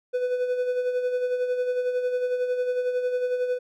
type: tone with tremolo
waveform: triangle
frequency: 498.2 Hz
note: B4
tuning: 15 cents sharp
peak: -19 dBFS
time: 0.13-3.59 s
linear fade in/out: 20 ms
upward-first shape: sine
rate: 11 Hz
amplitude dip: 50%
effects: none